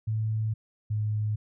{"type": "tone pair in turn", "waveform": "sine", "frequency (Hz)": [109.5, 106.57], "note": ["A2", "G#2"], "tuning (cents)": [-8, 45], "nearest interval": "unison", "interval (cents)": 47, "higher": "first", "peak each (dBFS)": -25, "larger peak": "neither", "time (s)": [[0.07, 0.54], [0.9, 1.36]], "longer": "first", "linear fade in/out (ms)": 10, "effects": []}